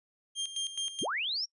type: tone with tremolo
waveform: sawtooth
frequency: 3195 Hz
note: G7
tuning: 32 cents sharp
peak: -27 dBFS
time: 0.35-1.07 s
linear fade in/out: 50 ms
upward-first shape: square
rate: 4.7 Hz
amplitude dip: 70%
type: linear sweep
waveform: sine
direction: up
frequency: 58.27 to 5700 Hz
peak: -30 dBFS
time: 1.01-1.46 s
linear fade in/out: 20 ms
effects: noise-tail reverb RT60 0.1 s tail -26 dB re dry + resampled to 24000 Hz